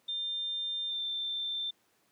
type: tone with pitch glide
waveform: sine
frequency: 3600 to 3567 Hz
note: A7 to A7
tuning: +39 to +23 cents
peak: -32 dBFS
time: 0.08-1.71 s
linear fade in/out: 10 ms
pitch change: -16 cents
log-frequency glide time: 0.88-1.03 s
effects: pink hiss -70 dBFS RMS until 2.11 s + high-pass 200 Hz 12 dB/octave